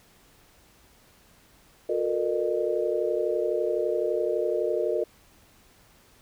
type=tone cluster; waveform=sine; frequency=360.3 / 443.8 / 475.7 / 610 Hz; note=F#4 / A4 / A#4 / D#5; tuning=-46 / +15 / +35 / -34 cents; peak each=-29 dBFS; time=1.89-5.04 s; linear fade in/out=5 ms; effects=pink hiss -58 dBFS RMS until 6.21 s